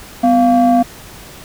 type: ring-modulated tone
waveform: triangle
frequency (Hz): 223.3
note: A3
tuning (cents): +26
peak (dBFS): -3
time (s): 0.23-0.83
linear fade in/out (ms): 10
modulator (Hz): 473
effects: pink hiss -36 dBFS RMS until 1.44 s